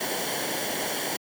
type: noise with comb filter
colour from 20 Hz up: pink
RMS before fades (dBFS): -29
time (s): 0-1.17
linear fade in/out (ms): 10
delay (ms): 0.78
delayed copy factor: -0.55
effects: high-pass 200 Hz 12 dB/octave